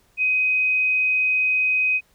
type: tone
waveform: sine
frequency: 2515 Hz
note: D#7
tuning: 18 cents sharp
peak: -17 dBFS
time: 0.17-2.01 s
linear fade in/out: 50 ms
effects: pink hiss -61 dBFS RMS until 2.14 s